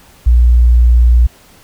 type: tone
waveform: sine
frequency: 59.7 Hz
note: A#1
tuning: 42 cents sharp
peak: -4 dBFS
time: 0.26-1.27 s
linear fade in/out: 10 ms
effects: pink hiss -44 dBFS RMS until 1.63 s